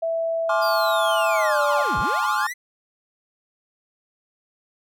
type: tone with pitch glide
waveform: sine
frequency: 659.3 to 584 Hz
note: E5 to D5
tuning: 0 to -10 cents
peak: -21 dBFS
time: 0.02-1.83 s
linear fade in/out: 10 ms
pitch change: -210 cents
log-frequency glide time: 1.32-1.62 s
type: chord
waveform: triangle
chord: D half-diminished seventh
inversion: second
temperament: just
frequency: 845.8 / 1057.2 / 1174.7 / 1409.6 Hz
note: Ab5 / C6 / D6 / F6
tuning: +31 / +18 / 0 / +16 cents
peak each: -24 dBFS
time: 0.49-2.47 s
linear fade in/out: 5 ms
type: linear two-way sweep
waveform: 45% pulse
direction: down then up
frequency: 4901 to 36.71 to 2058 Hz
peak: -28 dBFS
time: 0.61-2.54 s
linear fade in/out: 20 ms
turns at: 1.99 s
effects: none